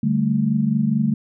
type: chord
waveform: sine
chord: D suspended fourth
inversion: none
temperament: equal with one note detuned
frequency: 146.83 / 195.43 / 220 Hz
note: D3 / G3 / A3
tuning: 0 / -5 / 0 cents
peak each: -22 / -22 / -19 dBFS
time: 0.03-1.14 s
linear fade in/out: 5 ms
effects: none